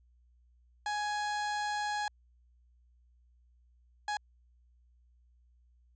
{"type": "tone bursts at uneven times", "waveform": "30% pulse", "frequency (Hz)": 834, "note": "G#5", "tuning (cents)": 7, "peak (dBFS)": -29, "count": 2, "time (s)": [[0.86, 2.08], [4.08, 4.17]], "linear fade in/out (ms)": 2, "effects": ["added 60 Hz sine -62 dBFS peak until 5.95 s", "resampled to 16000 Hz"]}